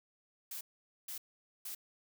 blue noise bursts, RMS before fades -43 dBFS, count 3, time 0.51-1.75 s, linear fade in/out 5 ms, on 100 ms, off 470 ms, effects none

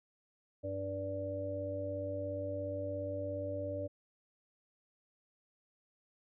harmonic tone, 97.1 Hz, G2, 16 cents flat, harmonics 1 / 3 / 5 / 6, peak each -42 / -44 / -45 / -38 dBFS, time 0.63-3.88 s, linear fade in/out 20 ms, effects none

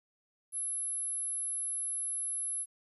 sine tone, 11000 Hz, F9, 27 cents flat, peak -30 dBFS, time 0.52-2.66 s, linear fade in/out 50 ms, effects tanh soft clip ceiling -32 dBFS + 10-bit

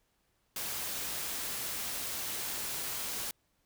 white noise, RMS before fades -37 dBFS, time 0.56-3.31 s, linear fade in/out 2 ms, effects pink hiss -75 dBFS RMS until 3.65 s

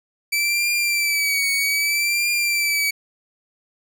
sawtooth tone with vibrato, 2313 Hz, D7, 27 cents flat, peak -15 dBFS, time 0.32-2.91 s, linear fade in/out 10 ms, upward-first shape triangle, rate 0.63 Hz, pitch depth 66 cents each way, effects none

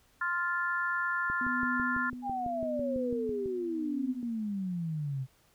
harmonic tone, 349.2 Hz, F4, in tune, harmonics 3 / 4 / 5, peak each -35 / -31 / -34 dBFS, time 0.21-2.1 s, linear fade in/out 5 ms
click train, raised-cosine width 3 ms, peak -29 dBFS, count 14, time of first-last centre 1.3-3.459 s, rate 6.02 Hz
sine tone with tremolo, 248.2 Hz, B3, 9 cents sharp, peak -32 dBFS, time 1.41-4.23 s, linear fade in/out 2 ms, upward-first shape sine, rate 0.8 Hz, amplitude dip 65%
sine exponential sweep, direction down, 828 to 128 Hz, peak -31 dBFS, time 2.22-5.27 s, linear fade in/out 50 ms
effects pink hiss -66 dBFS RMS until 5.54 s

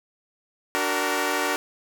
10% pulse chord, D augmented, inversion none, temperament equal with one note detuned, 293.7 / 375.6 / 466.2 Hz, D4 / F#4 / A#4, 0 / +26 / 0 cents, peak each -19 dBFS, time 0.75-1.56 s, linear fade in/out 0 ms, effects none

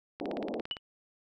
click train, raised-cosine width 0.3 ms, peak -24 dBFS, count 11, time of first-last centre 0.2-0.768 s, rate 17.6 Hz
pink band-pass noise, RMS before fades -36 dBFS, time 0.21-0.61 s, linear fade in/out 2 ms, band 210 to 730 Hz, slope 48 dB/octave
sine tone with exponential decay, 2956 Hz, F#7, 2 cents flat, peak -27 dBFS, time 0.71-0.79 s, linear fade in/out 2 ms, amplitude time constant 16 ms
effects none

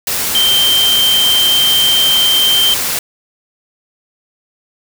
sine tone in noise, 3136 Hz, G7, in tune, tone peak -9 dBFS, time 0.35-2.74 s, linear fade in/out 2 ms, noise white, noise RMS -17 dBFS, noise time 0.07-2.99 s, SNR +5 dB, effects none

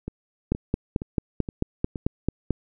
two click trains, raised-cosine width 3 ms, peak -18 / -9 dBFS, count 5 / 10, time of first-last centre 0.08-1.958 / 0.52-2.507 s, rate 2.13 / 4.53 Hz, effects none

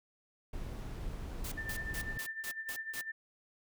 brown noise, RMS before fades -41 dBFS, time 0.53-2.18 s, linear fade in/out 5 ms
white noise bursts, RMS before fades -43 dBFS, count 7, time 1.44-3.013 s, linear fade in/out 5 ms, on 79 ms, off 170 ms
sine tone with tremolo, 1783 Hz, A6, 22 cents sharp, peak -36 dBFS, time 1.57-3.12 s, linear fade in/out 10 ms, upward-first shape sine, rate 10 Hz, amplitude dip 70%
effects none

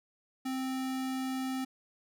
square tone, 261.6 Hz, C4, in tune, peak -33 dBFS, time 0.45-1.65 s, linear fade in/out 10 ms, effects none

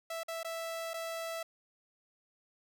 sawtooth tone with dropouts, 659.3 Hz, E5, in tune, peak -33 dBFS, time 0.1-1.43 s, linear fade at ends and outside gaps 5 ms, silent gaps 0.234-0.282 / 0.432-0.446 / 0.935-0.94 s, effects none

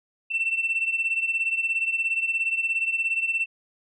sine beating tone pair, 2683 / 2700 Hz, E7 / E7, +30 / +41 cents, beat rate 17 Hz, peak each -23 / -27 dBFS, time 0.3-3.46 s, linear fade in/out 20 ms, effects tanh soft clip ceiling -17 dBFS

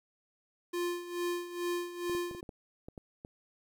square tone with tremolo, 350 Hz, F4, 4 cents sharp, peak -31 dBFS, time 0.73-2.41 s, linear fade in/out 10 ms, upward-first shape sine, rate 2.3 Hz, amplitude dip 75%
clicks, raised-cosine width 2 ms, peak -31 dBFS, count 9, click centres 2.097 / 2.15 / 2.312 / 2.349 / 2.429 / 2.492 / 2.885 / 2.978 / 3.249 s
effects 11-bit

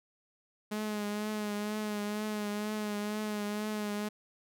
sawtooth tone with vibrato, 210.1 Hz, G#3, 20 cents sharp, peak -29 dBFS, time 0.71-4.09 s, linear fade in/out 10 ms, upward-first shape triangle, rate 2.1 Hz, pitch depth 39 cents each way, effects none

